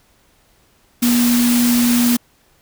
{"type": "tone in noise", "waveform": "sine", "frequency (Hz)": 240.9, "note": "B3", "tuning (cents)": -43, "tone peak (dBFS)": -12, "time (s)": [1.02, 2.17], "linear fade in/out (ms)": 10, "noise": "white", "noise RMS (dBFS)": -21, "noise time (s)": [1.02, 2.17], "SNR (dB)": 6, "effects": ["pink hiss -56 dBFS RMS until 2.61 s"]}